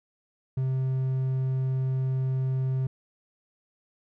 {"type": "tone", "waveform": "triangle", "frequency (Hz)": 131.2, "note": "C3", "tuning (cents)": 5, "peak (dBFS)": -22, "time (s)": [0.57, 2.87], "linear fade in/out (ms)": 5, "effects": []}